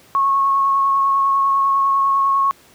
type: tone with vibrato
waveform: sine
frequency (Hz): 1097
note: C#6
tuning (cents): -18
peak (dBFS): -13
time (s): 0.15-2.51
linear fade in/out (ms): 0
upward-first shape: sine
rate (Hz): 10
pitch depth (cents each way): 12
effects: pink hiss -49 dBFS RMS until 2.74 s + high-pass 100 Hz 12 dB/octave